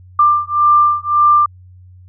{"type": "beating tone pair", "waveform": "sine", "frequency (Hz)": [1187, 1188.8], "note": ["D6", "D6"], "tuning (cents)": [18, 21], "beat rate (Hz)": 1.8, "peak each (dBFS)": -12, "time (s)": [0.19, 1.46], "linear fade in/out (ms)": 5, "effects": ["added 91 Hz sine -38 dBFS peak until 2.08 s"]}